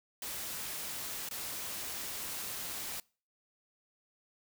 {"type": "noise with dropouts", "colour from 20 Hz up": "white", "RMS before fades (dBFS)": -40, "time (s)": [0.22, 3], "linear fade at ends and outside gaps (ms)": 2, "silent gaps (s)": [1.289, 1.31], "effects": ["noise-tail reverb RT60 0.4 s tail -25 dB re dry"]}